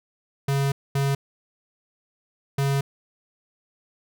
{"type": "tone bursts at uneven times", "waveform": "square", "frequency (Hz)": 138.59, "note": "C#3", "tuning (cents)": 0, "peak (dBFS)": -21, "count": 3, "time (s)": [[0.48, 0.72], [0.95, 1.15], [2.58, 2.81]], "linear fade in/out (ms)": 5, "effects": []}